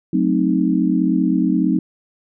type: chord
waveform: sine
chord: F# diminished seventh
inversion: none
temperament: equal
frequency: 185 / 220 / 261.6 / 311.1 Hz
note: F#3 / A3 / C4 / Eb4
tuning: 0 / 0 / 0 / 0 cents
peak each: -19 / -22 / -19 / -19 dBFS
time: 0.13-1.79 s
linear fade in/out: 5 ms
effects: none